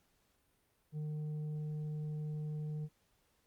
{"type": "tone with tanh clipping", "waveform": "triangle", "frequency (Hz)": 152, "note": "D#3", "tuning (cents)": -40, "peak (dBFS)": -38, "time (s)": [0.92, 2.89], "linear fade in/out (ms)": 50, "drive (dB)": 9, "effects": ["pink hiss -75 dBFS RMS until 3.46 s", "Opus 48 kbps"]}